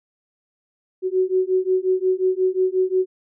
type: beating tone pair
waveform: sine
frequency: 370 / 375.6 Hz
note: F#4 / F#4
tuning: 0 / +26 cents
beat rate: 5.6 Hz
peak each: -20 dBFS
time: 1.02-3.06 s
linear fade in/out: 50 ms
effects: none